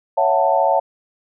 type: chord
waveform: sine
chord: F# minor seventh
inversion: second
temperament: just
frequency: 555 / 666 / 740 / 888 Hz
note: C#5 / E5 / F#5 / A5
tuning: +2 / +18 / 0 / +16 cents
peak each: -19 / -19 / -19 / -18 dBFS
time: 0.17-0.8 s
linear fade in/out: 10 ms
effects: none

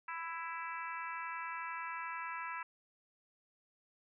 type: harmonic tone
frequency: 331.2 Hz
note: E4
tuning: 8 cents sharp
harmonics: 3 / 4 / 5 / 6 / 7 / 8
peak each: -43 / -45 / -47 / -49 / -50 / -51 dBFS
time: 0.08-2.63 s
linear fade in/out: 5 ms
effects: none

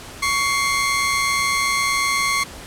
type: tone pair together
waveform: sawtooth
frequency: 1118 / 2108 Hz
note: C#6 / C7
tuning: +14 / +12 cents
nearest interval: major seventh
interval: 1098 cents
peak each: -17 dBFS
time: 0.22-2.44 s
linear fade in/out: 10 ms
effects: pink hiss -37 dBFS RMS until 2.66 s + low-pass 11000 Hz 12 dB/octave

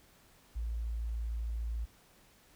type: tone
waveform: sine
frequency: 56.7 Hz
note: A#1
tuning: 47 cents flat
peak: -33 dBFS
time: 0.55-1.86 s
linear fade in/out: 20 ms
effects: pink hiss -63 dBFS RMS until 2.55 s

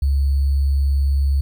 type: tone with sample-and-hold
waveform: sine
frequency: 69.3 Hz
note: C#2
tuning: in tune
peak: -14 dBFS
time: 0.02-1.41 s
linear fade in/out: 5 ms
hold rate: 4410 Hz
effects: none

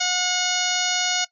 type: harmonic tone with a mistuned harmonic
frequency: 726 Hz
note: F#5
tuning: 33 cents flat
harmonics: 1 / 2 / 3 / 4 / 5 / 6 / 7 / 8 / 9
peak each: -29 / -29 / -29 / -29 / -29 / -29 / -29 / -29 / -29 dBFS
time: 0-1.25 s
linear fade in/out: 10 ms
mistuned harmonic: 9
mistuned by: +37 cents
effects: noise-tail reverb RT60 0.1 s tail -19 dB re dry

